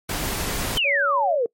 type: noise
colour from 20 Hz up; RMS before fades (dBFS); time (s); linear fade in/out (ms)
pink; -26; 0.09-0.78; 5
type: exponential sweep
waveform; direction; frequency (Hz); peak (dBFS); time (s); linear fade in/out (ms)
sine; down; 3136 to 445.9; -18; 0.77-1.46; 2
type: tone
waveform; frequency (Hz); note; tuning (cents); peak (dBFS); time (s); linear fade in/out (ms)
sine; 564; C#5; +30; -24; 0.84-1.37; 20
effects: noise-tail reverb RT60 0.1 s tail -24 dB re dry + MP3 64 kbps